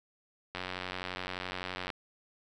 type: click train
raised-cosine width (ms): 0.3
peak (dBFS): -20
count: 125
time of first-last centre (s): 0.55-1.902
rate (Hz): 91.7
effects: none